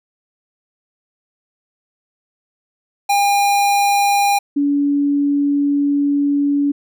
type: tone pair in turn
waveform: square / sine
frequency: 807 / 285.3 Hz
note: G#5 / C#4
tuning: -50 / +50 cents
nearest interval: octave + tritone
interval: 1800 cents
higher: first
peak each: -13 dBFS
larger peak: neither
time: 3.09-4.39 / 4.56-6.72 s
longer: second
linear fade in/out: 10 ms
effects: none